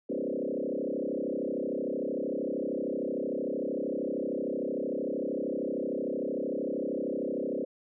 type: tone with frequency modulation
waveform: sine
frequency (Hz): 392.9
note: G4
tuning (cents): +4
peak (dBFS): -29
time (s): 0.09-7.65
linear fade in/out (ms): 10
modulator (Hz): 33.1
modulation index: 4.9
effects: none